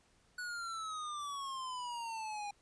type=exponential sweep; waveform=square; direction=down; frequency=1480 to 811 Hz; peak=-40 dBFS; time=0.38-2.51 s; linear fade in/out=5 ms; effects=pink hiss -70 dBFS RMS until 2.61 s + resampled to 22050 Hz